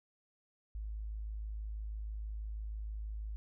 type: tone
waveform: sine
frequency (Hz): 53.1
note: G#1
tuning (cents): +39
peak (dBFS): -38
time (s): 0.75-3.36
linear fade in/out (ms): 0
effects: none